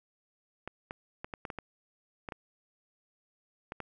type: clicks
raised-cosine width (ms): 0.5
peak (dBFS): -23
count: 11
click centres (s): 0.676 / 0.909 / 1.245 / 1.338 / 1.452 / 1.502 / 1.587 / 2.288 / 2.322 / 3.721 / 3.803
effects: none